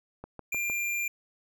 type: click train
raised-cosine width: 1 ms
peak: -26 dBFS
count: 4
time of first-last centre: 0.24-0.699 s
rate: 6.54 Hz
type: tone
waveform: square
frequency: 2387 Hz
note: D7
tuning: 28 cents sharp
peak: -29 dBFS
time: 0.52-1.08 s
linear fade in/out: 5 ms
effects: none